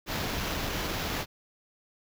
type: noise with sample-and-hold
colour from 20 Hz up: pink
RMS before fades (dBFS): -32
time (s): 0.06-1.26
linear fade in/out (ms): 50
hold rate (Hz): 8820
effects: none